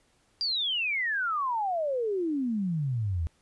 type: exponential sweep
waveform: sine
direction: down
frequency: 4830 to 76.6 Hz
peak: -26 dBFS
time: 0.41-3.27 s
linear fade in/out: 0 ms
effects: pink hiss -67 dBFS RMS until 3.41 s + resampled to 24000 Hz